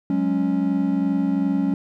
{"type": "chord", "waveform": "triangle", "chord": "F# suspended second", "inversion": "none", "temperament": "equal", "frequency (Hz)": [185, 207.7, 277.2], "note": ["F#3", "G#3", "C#4"], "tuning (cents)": [0, 0, 0], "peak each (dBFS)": [-22, -23, -19], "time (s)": [0.1, 1.74], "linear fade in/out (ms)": 2, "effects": []}